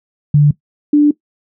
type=tone pair in turn; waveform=sine; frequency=146.83 / 294.5 Hz; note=D3 / D4; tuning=0 / +5 cents; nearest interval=octave; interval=1205 cents; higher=second; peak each=-5 dBFS; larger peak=neither; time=0.34-0.51 / 0.93-1.11 s; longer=second; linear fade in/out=5 ms; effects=noise-tail reverb RT60 0.1 s tail -18 dB re dry